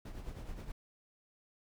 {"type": "noise with tremolo", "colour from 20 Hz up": "brown", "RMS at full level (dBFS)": -41, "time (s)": [0.05, 0.72], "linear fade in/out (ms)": 5, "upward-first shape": "triangle", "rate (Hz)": 9.5, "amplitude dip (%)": 65, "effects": []}